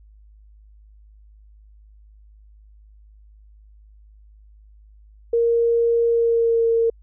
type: tone with pitch glide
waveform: sine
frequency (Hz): 466.2 to 458.7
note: A#4 to A#4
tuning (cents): 0 to -28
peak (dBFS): -15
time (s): 5.33-6.9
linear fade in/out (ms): 5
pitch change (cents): -28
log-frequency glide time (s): 6.07-6.67
effects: added 52 Hz sine -46 dBFS peak until 7.02 s